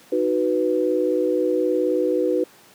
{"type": "chord", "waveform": "sine", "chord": "B major", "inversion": "first", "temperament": "equal", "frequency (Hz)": [311.1, 370, 493.9], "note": ["D#4", "F#4", "B4"], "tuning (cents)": [0, 0, 0], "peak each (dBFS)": [-23, -22, -21], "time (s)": [0.12, 2.44], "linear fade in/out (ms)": 5, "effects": ["pink hiss -50 dBFS RMS until 2.74 s", "high-pass 200 Hz 12 dB/octave"]}